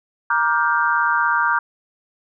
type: chord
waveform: sine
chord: G minor seventh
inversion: first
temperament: just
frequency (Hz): 940.8 / 1176 / 1411.2 / 1568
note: Bb5 / D6 / F6 / G6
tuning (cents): +16 / +2 / +18 / 0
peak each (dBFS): -21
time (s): 0.3-1.59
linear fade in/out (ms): 5
effects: none